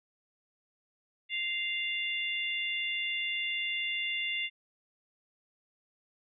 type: harmonic tone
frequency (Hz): 697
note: F5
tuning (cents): -4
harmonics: 3 / 4 / 5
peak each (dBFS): -34 / -34 / -38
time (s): 1.29-4.5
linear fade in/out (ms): 50
effects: none